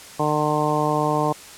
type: harmonic tone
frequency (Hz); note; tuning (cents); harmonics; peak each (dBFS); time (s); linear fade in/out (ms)
150.9; D3; +47; 1 / 2 / 3 / 4 / 5 / 6 / 7; -26 / -26 / -26 / -26 / -26 / -26 / -26; 0.19-1.33; 10
effects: white hiss -41 dBFS RMS until 1.57 s + low-pass 10000 Hz 12 dB/octave